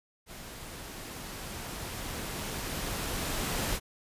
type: noise with level ramp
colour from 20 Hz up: pink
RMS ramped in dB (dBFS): -45 to -31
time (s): 0.26-3.8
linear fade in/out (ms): 50
effects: resampled to 32000 Hz